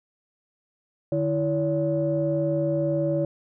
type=tone cluster; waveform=sine; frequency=149.4 / 330.6 / 568 Hz; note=D3 / E4 / C#5; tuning=+30 / +5 / +42 cents; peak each=-26 / -26 / -24 dBFS; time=1.12-3.25 s; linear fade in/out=2 ms; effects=tanh soft clip ceiling -13 dBFS